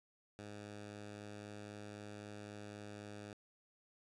10% pulse tone, 103.83 Hz, G#2, in tune, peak -40 dBFS, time 0.39-3.33 s, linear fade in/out 0 ms, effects resampled to 22050 Hz

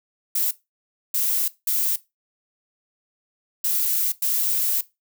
violet noise bursts at uneven times, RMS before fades -22 dBFS, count 5, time 0.35-0.51 / 1.14-1.48 / 1.67-1.96 / 3.64-4.12 / 4.22-4.81 s, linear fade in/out 5 ms, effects noise-tail reverb RT60 0.2 s tail -17 dB re dry

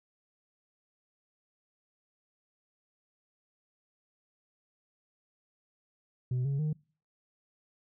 sine tone with pitch steps, 125.9 / 138.89 / 153.22 Hz, B2 / C#3 / D#3, +34 / +4 / -26 cents, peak -25 dBFS, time 6.31-6.73 s, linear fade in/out 5 ms, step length 140 ms, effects noise-tail reverb RT60 0.4 s tail -26 dB re dry + tanh soft clip ceiling -27 dBFS

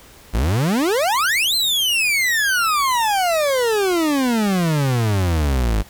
40% pulse exponential two-way sweep, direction up then down, 49.35 to 4186 to 49.35 Hz, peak -15 dBFS, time 0.33-5.83 s, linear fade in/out 20 ms, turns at 1.55 s, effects pink hiss -45 dBFS RMS until 5.89 s

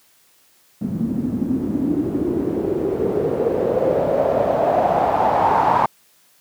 white noise with low-pass filter sweep, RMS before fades -19 dBFS, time 0.81-5.86 s, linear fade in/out 5 ms, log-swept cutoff 210 to 950 Hz, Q 5.2, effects white hiss -56 dBFS RMS until 6.4 s + high-pass 80 Hz 12 dB/octave

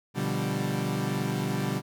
30% pulse chord, G dominant seventh, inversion first, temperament equal, 123.47 / 146.83 / 174.61 / 196 Hz, B2 / D3 / F3 / G3, 0 / 0 / 0 / 0 cents, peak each -30 / -29 / -33 / -29 dBFS, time 0.14-1.82 s, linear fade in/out 50 ms, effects none

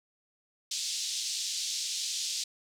white band-pass noise, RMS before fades -34 dBFS, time 0.71-2.44 s, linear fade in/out 5 ms, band 3400 to 6800 Hz, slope 24 dB/octave, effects none

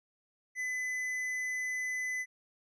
sine tone with tanh clipping, 2010 Hz, B6, 30 cents sharp, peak -34 dBFS, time 0.55-2.26 s, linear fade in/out 50 ms, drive 9 dB, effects none

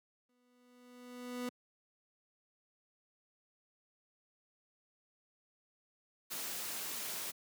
30% pulse tone with exponential growth, 246.9 Hz, B3, in tune, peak -33 dBFS, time 0.29-1.49 s, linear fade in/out 2 ms, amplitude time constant 260 ms
white noise, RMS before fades -41 dBFS, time 6.3-7.32 s, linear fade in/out 20 ms
effects high-pass 150 Hz 12 dB/octave

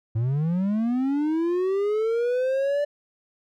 triangle linear sweep, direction up, 106.7 to 587.3 Hz, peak -19 dBFS, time 0.15-2.85 s, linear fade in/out 10 ms, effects none

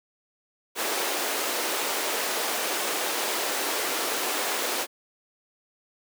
pink high-pass noise, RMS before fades -28 dBFS, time 0.75-4.87 s, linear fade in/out 50 ms, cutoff 340 Hz, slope 24 dB/octave, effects none

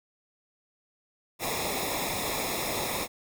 pink noise with comb filter, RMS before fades -31 dBFS, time 1.39-3.08 s, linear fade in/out 50 ms, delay 0.66 ms, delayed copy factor -0.8, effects none

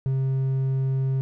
sine tone with hard clipping, 133.3 Hz, C3, 33 cents sharp, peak -22 dBFS, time 0.06-1.21 s, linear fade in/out 0 ms, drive 3 dB, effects none

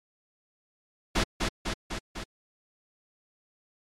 pink noise with echo, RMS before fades -24 dBFS, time 1.15-1.24 s, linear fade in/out 10 ms, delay 250 ms, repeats 4, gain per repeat -3 dB, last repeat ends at 2.24 s, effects low-pass 6000 Hz 12 dB/octave + MP3 64 kbps

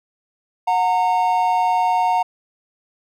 triangle tone pair together, 730.3 / 920 Hz, F#5 / A#5, -23 / -23 cents, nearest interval major third, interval 400 cents, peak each -16 dBFS, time 0.67-2.23 s, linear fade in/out 10 ms, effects none

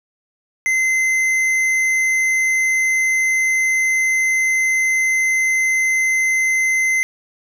triangle tone with tanh clipping, 2063 Hz, C7, 25 cents flat, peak -16 dBFS, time 0.66-7.03 s, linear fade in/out 0 ms, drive 14 dB, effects none

